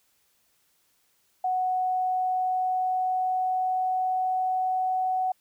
sine tone with pitch glide, 740 to 745.6 Hz, F#5 to F#5, 0 to +13 cents, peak -23 dBFS, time 1.44-5.32 s, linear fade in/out 5 ms, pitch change +13 cents, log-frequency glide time 1.76-4.99 s, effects white hiss -68 dBFS RMS until 5.4 s

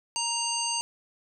harmonic tone with a mistuned harmonic, 932.3 Hz, A#5, in tune, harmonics 1 / 3 / 5 / 7 / 9, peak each -33 / -33 / -33 / -33 / -33 dBFS, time 0.16-0.81 s, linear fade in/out 0 ms, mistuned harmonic 7, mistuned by -56 cents, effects none

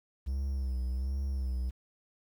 triangle tone with vibrato, 65.41 Hz, C2, in tune, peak -28 dBFS, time 0.26-1.71 s, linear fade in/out 20 ms, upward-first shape sine, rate 1.3 Hz, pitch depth 77 cents each way, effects 10-bit

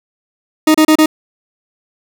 40% pulse tone bursts, 311.1 Hz, D#4, in tune, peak -5 dBFS, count 4, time 0.67-1.06 s, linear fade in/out 5 ms, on 75 ms, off 30 ms, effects none

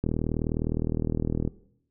click train, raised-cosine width 3 ms, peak -14 dBFS, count 58, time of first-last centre 0.04-1.476 s, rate 39.7 Hz, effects noise-tail reverb RT60 0.7 s tail -18 dB re dry

